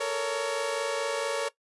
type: tone cluster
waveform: sawtooth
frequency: 439 / 463.5 / 561 Hz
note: A4 / A#4 / C#5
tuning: -4 / -10 / +21 cents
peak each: -32 / -28 / -26 dBFS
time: 0-1.49 s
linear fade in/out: 10 ms
effects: noise-tail reverb RT60 0.1 s tail -17 dB re dry + resampled to 24000 Hz